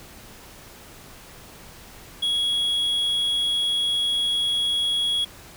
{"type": "tone", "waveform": "triangle", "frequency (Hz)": 3330, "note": "G#7", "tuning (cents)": 4, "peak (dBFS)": -19, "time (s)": [2.22, 5.25], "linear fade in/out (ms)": 10, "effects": ["pink hiss -45 dBFS RMS until 5.56 s"]}